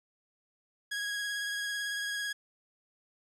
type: tone with vibrato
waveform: sawtooth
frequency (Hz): 1653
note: G#6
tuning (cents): -9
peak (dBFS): -29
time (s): 0.91-2.33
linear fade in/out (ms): 10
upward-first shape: sine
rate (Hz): 18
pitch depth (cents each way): 17
effects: low-pass 10000 Hz 12 dB/octave + 11-bit